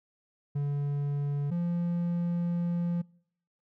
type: tone pair in turn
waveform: triangle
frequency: 143.3 / 172.79 Hz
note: D3 / F3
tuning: -42 / -18 cents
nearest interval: minor third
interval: 324 cents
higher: second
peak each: -25 dBFS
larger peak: neither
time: 0.55-1.51 / 1.51-3.02 s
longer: second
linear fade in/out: 10 ms
effects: noise-tail reverb RT60 0.7 s tail -26 dB re dry